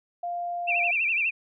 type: tone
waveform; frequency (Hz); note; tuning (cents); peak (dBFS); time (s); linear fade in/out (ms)
sine; 698.5; F5; 0; -28; 0.23-0.91; 5
type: tone with vibrato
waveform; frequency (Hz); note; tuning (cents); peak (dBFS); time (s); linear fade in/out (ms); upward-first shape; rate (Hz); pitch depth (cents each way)
sine; 2524; D#7; +24; -22; 0.67-1.31; 20; sine; 12; 140
effects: none